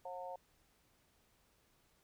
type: harmonic tone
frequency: 180 Hz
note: F#3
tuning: 47 cents flat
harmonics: 3 / 4 / 5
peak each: -47 / -47 / -48 dBFS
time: 0.05-0.36 s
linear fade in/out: 5 ms
effects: pink hiss -73 dBFS RMS until 2.03 s